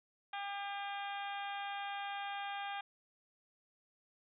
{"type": "harmonic tone with a mistuned harmonic", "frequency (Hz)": 401, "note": "G4", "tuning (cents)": 39, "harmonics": [2, 3, 4, 5, 6, 7, 8, 9], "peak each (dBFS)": [-41, -49, -47, -53, -50, -55, -51, -56], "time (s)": [0.33, 2.81], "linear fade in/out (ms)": 5, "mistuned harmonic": 8, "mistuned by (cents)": 18, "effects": []}